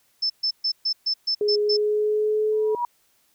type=tone bursts; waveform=sine; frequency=5274 Hz; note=E8; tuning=in tune; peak=-20 dBFS; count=8; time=0.22-1.77 s; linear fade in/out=10 ms; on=80 ms; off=130 ms
type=tone with pitch glide; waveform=sine; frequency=416.7 to 430.9 Hz; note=G#4 to A4; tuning=+6 to -36 cents; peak=-19 dBFS; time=1.41-2.75 s; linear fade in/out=2 ms; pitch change=+58 cents; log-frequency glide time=1.57-2.55 s
type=tone with exponential growth; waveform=sine; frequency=962 Hz; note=B5; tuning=46 cents flat; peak=-19 dBFS; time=2.52-2.85 s; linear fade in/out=2 ms; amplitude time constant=70 ms
effects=white hiss -64 dBFS RMS until 3.34 s